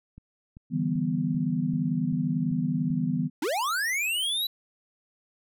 click train, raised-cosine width 5 ms, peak -33 dBFS, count 8, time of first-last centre 0.18-2.904 s, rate 2.57 Hz
sine chord, E minor seventh, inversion third, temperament equal, 146.83 / 164.81 / 196 / 246.9 Hz, D3 / E3 / G3 / B3, 0 / 0 / 0 / 0 cents, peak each -32 / -28 / -32 / -28 dBFS, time 0.7-3.3 s, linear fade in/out 50 ms
square linear sweep, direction up, 261.6 to 3989 Hz, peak -26 dBFS, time 3.42-4.47 s, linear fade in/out 5 ms
effects none

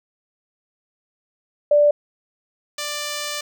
sine / 5% pulse tone pair in turn, 587.3 / 590.7 Hz, D5 / D5, 0 / +10 cents, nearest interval unison, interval 10 cents, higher second, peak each -11 / -14 dBFS, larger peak first, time 1.71-1.91 / 2.78-3.41 s, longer second, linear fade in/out 5 ms, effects none

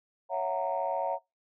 sine chord, F# dominant seventh, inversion second, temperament just, 555 / 666 / 740 / 925 Hz, C#5 / E5 / F#5 / A#5, +2 / +18 / 0 / -14 cents, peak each -33 dBFS, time 0.29-1.19 s, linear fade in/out 50 ms, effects noise-tail reverb RT60 0.2 s tail -23 dB re dry + tanh soft clip ceiling -19 dBFS

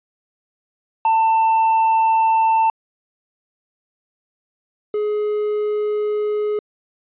triangle tone pair in turn, 893 / 420.4 Hz, A5 / G#4, +25 / +21 cents, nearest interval octave + minor second, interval 1304 cents, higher first, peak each -11 / -16 dBFS, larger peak first, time 1.05-2.7 / 4.94-6.59 s, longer neither, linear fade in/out 2 ms, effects resampled to 8000 Hz

